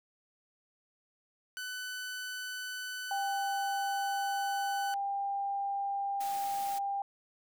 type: tone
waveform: sawtooth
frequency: 1500 Hz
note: F#6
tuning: 23 cents sharp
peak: -34 dBFS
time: 1.57-4.94 s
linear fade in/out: 0 ms
type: tone with pitch glide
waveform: sine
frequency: 792 to 796.6 Hz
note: G5 to G5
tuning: +18 to +28 cents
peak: -31 dBFS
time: 3.11-7.02 s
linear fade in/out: 2 ms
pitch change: +10 cents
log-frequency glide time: 3.47-5.06 s
type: noise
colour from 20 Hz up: white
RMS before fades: -45 dBFS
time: 6.2-6.79 s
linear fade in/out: 10 ms
effects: none